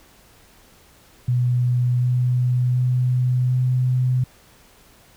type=tone with pitch steps; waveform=sine; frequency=123.47 / 124.62 / 125.77 / 126.94 Hz; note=B2 / B2 / B2 / B2; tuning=0 / +16 / +32 / +48 cents; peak=-16 dBFS; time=1.28-4.24 s; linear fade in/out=5 ms; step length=740 ms; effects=pink hiss -52 dBFS RMS until 5.16 s